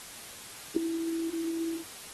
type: tone with ADSR envelope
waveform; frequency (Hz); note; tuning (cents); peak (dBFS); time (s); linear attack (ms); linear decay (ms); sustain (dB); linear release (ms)
sine; 329.6; E4; 0; -15; 0.76-1.84; 5; 9; -15; 88
effects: white hiss -45 dBFS RMS until 2.13 s + AAC 32 kbps